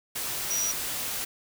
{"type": "tone in noise", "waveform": "sine", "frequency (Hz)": 5800, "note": "F#8", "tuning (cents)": -35, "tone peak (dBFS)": -26, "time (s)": [0.5, 0.72], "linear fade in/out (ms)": 10, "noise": "white", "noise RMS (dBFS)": -32, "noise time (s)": [0.15, 1.25], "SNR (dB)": 3, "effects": []}